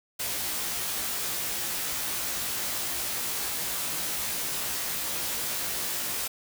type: noise with comb filter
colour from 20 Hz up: white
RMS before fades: -31 dBFS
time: 0.19-6.28 s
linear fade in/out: 10 ms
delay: 17 ms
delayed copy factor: +0.85
effects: none